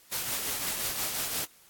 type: noise with tremolo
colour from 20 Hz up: white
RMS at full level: -30 dBFS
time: 0.11-1.46 s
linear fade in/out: 20 ms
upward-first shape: triangle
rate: 5.7 Hz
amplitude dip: 45%
effects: white hiss -58 dBFS RMS until 1.69 s + AAC 64 kbps